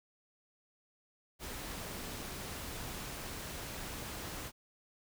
pink noise, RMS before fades -43 dBFS, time 1.39-4.52 s, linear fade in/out 50 ms, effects none

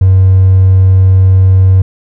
triangle tone with hard clipping, 94.4 Hz, F#2, 35 cents sharp, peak -3 dBFS, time 0.01-1.82 s, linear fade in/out 5 ms, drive 4 dB, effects none

